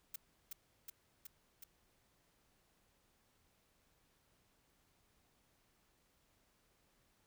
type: noise with echo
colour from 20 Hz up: blue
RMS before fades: -44 dBFS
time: 0.14-0.16 s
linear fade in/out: 5 ms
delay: 370 ms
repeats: 4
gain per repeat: -2 dB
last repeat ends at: 1.64 s
effects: pink hiss -75 dBFS RMS until 7.26 s